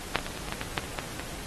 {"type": "clicks", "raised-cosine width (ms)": 0.3, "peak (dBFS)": [-6, -16, -18, -21, -19, -14, -14, -9, -24, -13, -25, -18], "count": 12, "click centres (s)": [0.157, 0.188, 0.265, 0.375, 0.486, 0.524, 0.614, 0.778, 0.839, 0.988, 1.042, 1.196], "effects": ["pink hiss -40 dBFS RMS until 1.46 s", "AAC 32 kbps"]}